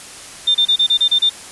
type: tone bursts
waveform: sine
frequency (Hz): 3600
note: A7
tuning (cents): +39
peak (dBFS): -10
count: 8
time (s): 0.47-1.296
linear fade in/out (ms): 10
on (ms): 77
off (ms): 30
effects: white hiss -35 dBFS RMS until 1.51 s + resampled to 24000 Hz